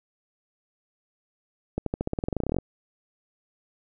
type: accelerating click train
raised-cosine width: 2 ms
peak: -13 dBFS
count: 19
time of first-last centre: 1.78-2.586 s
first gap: 83 ms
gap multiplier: 0.92
effects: none